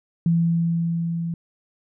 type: tone with level ramp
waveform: sine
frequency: 167.8 Hz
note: E3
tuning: 31 cents sharp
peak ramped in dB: -15 to -24 dBFS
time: 0.26-1.34 s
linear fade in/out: 2 ms
effects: none